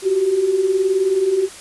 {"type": "beating tone pair", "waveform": "sine", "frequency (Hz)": [365, 384], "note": ["F#4", "G4"], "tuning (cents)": [-24, -36], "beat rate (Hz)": 19, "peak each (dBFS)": [-22, -15], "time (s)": [0.02, 1.49], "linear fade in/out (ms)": 50, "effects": ["white hiss -37 dBFS RMS until 1.6 s", "resampled to 24000 Hz"]}